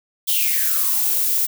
violet noise with high-pass filter sweep, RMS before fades -19 dBFS, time 0.27-1.47 s, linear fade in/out 20 ms, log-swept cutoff 3400 to 320 Hz, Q 8.6, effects none

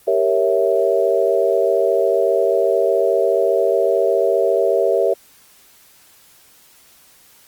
sine chord, G diminished seventh, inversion none, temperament equal, 392 / 466.2 / 554.4 / 659.3 Hz, G4 / Bb4 / Db5 / Fb5, 0 / 0 / 0 / 0 cents, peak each -19 dBFS, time 0.07-5.14 s, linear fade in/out 10 ms, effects white hiss -50 dBFS RMS until 7.47 s + Opus 32 kbps

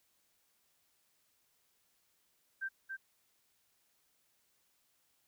sine tone with echo, 1568 Hz, G6, in tune, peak -35 dBFS, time 2.61-2.69 s, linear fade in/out 20 ms, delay 280 ms, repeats 1, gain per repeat -4 dB, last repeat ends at 2.97 s, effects white hiss -75 dBFS RMS until 5.27 s

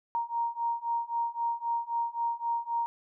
sine beating tone pair, 932.3 / 936.1 Hz, A#5 / A#5, 0 / +7 cents, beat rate 3.8 Hz, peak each -32 / -31 dBFS, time 0.15-2.86 s, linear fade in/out 0 ms, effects none

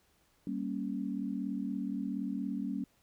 sine chord, G diminished, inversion none, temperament equal, 196 / 233.1 / 277.2 Hz, G3 / Bb3 / Db4, 0 / 0 / 0 cents, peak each -37 / -38 / -37 dBFS, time 0.47-2.84 s, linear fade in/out 2 ms, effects pink hiss -70 dBFS RMS until 3.02 s

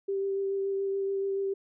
sine tone with vibrato, 392 Hz, G4, in tune, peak -27 dBFS, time 0.08-1.54 s, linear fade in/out 10 ms, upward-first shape sine, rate 7 Hz, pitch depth 12 cents each way, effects none

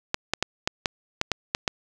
clicks, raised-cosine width 0.2 ms, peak -5 dBFS, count 9, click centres 0.144 / 0.336 / 0.426 / 0.675 / 0.858 / 1.214 / 1.317 / 1.549 / 1.678 s, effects none

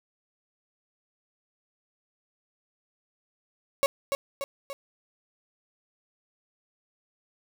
35% pulse tone with echo, 554.4 Hz, C#5, in tune, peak -18 dBFS, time 3.83-3.86 s, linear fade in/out 0 ms, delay 290 ms, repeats 3, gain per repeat -5 dB, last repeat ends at 4.73 s, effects none

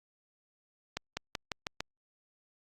accelerating click train, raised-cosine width 0.2 ms, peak -16 dBFS, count 6, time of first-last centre 0.97-1.805 s, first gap 200 ms, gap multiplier 0.91, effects Opus 48 kbps

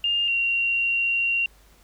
sine tone pair in turn, 2812 / 2757 Hz, F7 / F7, +11 / -23 cents, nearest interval unison, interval 34 cents, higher first, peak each -20 dBFS, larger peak neither, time 0.04-0.28 / 0.28-1.46 s, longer second, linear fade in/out 2 ms, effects added 50 Hz sine -54 dBFS peak until 1.83 s + pink hiss -57 dBFS RMS until 1.83 s

